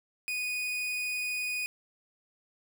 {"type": "tone", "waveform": "40% pulse", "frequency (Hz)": 2479, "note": "D#7", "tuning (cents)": -7, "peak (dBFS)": -30, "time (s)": [0.28, 1.66], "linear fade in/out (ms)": 0, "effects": []}